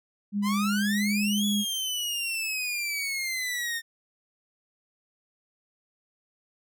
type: tone with pitch glide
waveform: sine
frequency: 203.9 to 206.3 Hz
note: G#3 to G#3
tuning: -32 to -11 cents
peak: -24 dBFS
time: 0.32-1.65 s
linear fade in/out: 50 ms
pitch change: +21 cents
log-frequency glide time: 0.55-1 s
type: exponential two-way sweep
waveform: sawtooth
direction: up then down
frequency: 979 to 3400 to 1822 Hz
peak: -25 dBFS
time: 0.42-3.82 s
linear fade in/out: 50 ms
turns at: 1.45 s
effects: none